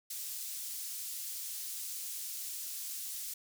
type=high-pass noise; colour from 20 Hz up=pink; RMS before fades=-41 dBFS; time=0.1-3.34 s; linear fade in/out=5 ms; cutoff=6700 Hz; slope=12 dB/octave; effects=none